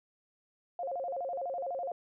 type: tone with vibrato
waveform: sine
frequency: 616 Hz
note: D#5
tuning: 17 cents flat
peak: -33 dBFS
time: 0.79-1.92 s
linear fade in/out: 2 ms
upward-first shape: square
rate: 12 Hz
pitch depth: 230 cents each way
effects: none